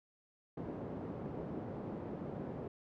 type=band-pass noise; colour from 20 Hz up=pink; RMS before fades=-43 dBFS; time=0.57-2.68 s; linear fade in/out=5 ms; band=150 to 520 Hz; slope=12 dB/octave; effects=none